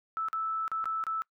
sine tone with dropouts, 1314 Hz, E6, 6 cents flat, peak -29 dBFS, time 0.17-1.22 s, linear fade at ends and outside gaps 0 ms, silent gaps 0.285-0.33 / 0.679-0.716 / 0.842-0.856 / 1.039-1.067 s, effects noise-tail reverb RT60 0.1 s tail -24 dB re dry

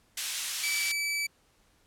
pink high-pass noise, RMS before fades -33 dBFS, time 0.17-0.92 s, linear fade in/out 5 ms, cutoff 2800 Hz, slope 12 dB/octave
sawtooth tone, 2305 Hz, D7, 33 cents flat, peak -25 dBFS, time 0.63-1.27 s, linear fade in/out 10 ms
effects pink hiss -66 dBFS RMS until 1.86 s + low-pass 12000 Hz 12 dB/octave

